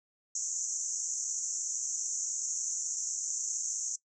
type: band-pass noise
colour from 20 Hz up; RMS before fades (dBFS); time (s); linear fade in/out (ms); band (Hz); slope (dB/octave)
white; -35; 0.35-3.96; 5; 6000 to 7300; 96
effects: noise-tail reverb RT60 0.1 s tail -20 dB re dry